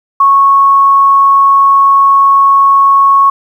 sine tone, 1103 Hz, C#6, 9 cents flat, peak -3 dBFS, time 0.2-3.3 s, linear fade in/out 5 ms, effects 7-bit

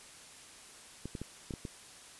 clicks, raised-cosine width 3 ms, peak -26 dBFS, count 6, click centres 1.056 / 1.152 / 1.216 / 1.508 / 1.538 / 1.652 s, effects white hiss -53 dBFS RMS until 2.19 s + resampled to 24000 Hz

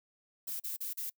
violet noise bursts, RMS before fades -38 dBFS, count 4, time 0.47-1.101 s, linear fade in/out 10 ms, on 130 ms, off 37 ms, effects noise-tail reverb RT60 0.1 s tail -26 dB re dry

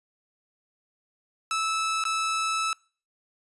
sawtooth tone with dropouts, 1309 Hz, E6, 13 cents flat, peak -21 dBFS, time 1.51-2.73 s, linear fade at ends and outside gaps 1 ms, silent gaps 2.039-2.052 s, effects noise-tail reverb RT60 0.4 s tail -25 dB re dry + resampled to 24000 Hz

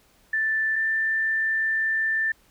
sine tone pair in turn, 1764 / 1777.3 Hz, A6 / A6, +4 / +17 cents, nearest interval unison, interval 13 cents, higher second, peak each -21 dBFS, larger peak neither, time 0.33-0.76 / 0.76-2.32 s, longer second, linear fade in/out 5 ms, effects pink hiss -60 dBFS RMS until 2.5 s

